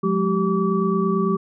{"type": "tone cluster", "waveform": "sine", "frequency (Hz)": [180.2, 209.2, 388, 1149], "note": ["F#3", "G#3", "G4", "D6"], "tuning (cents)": [-45, 13, -18, -38], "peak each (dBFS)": [-22, -23, -22, -26], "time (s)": [0.03, 1.37], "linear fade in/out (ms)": 10, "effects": []}